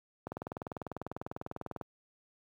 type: click train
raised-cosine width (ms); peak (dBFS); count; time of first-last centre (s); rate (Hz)
1; -24; 32; 0.27-1.812; 20.1
effects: high-pass 80 Hz 12 dB/octave + 10-bit